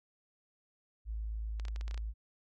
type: tone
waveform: sine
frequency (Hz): 54.2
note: A1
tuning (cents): -25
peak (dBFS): -35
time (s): 1.05-2.14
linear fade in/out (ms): 50
type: clicks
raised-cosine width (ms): 0.2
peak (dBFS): -30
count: 9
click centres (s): 1.598 / 1.652 / 1.683 / 1.761 / 1.811 / 1.88 / 1.911 / 1.944 / 1.977
effects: none